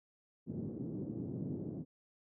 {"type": "band-pass noise", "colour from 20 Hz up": "white", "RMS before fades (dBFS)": -41, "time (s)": [0.46, 1.85], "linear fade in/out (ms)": 50, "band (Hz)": [110, 310], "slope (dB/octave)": 24, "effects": []}